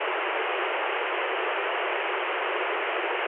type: band-pass noise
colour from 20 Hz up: pink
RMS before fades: -28 dBFS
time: 0-3.27 s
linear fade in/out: 10 ms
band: 350 to 3000 Hz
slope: 96 dB/octave
effects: none